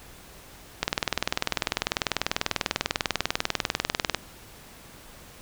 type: click train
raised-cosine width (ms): 0.2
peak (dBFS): -5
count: 68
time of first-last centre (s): 0.83-4.147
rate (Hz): 20.2
effects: pink hiss -48 dBFS RMS until 5.41 s